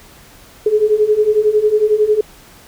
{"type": "beating tone pair", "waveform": "sine", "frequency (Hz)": [418.1, 429.1], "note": ["G#4", "A4"], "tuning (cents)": [12, -43], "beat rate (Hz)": 11, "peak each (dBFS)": [-15, -12], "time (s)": [0.66, 2.21], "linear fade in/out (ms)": 5, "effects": ["pink hiss -43 dBFS RMS until 2.67 s"]}